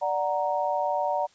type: chord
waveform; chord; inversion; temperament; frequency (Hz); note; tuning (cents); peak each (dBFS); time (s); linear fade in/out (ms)
sine; D augmented; none; equal; 587.3 / 740 / 932.3; D5 / F#5 / A#5; 0 / 0 / 0; -28; 0.01-1.27; 20
effects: white hiss -60 dBFS RMS until 1.34 s + resampled to 16000 Hz